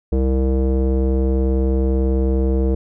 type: tone with low-pass filter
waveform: square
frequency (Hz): 65.6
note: C2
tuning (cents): +5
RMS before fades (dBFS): -17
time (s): 0.12-2.75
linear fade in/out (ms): 5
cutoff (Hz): 440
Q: 3
effects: none